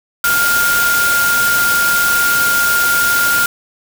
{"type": "tone in noise", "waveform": "sine", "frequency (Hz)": 1407, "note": "F6", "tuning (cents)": 12, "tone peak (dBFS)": -12, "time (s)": [0.24, 3.46], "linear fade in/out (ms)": 2, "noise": "white", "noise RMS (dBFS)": -18, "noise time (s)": [0.24, 3.46], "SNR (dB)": 3, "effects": []}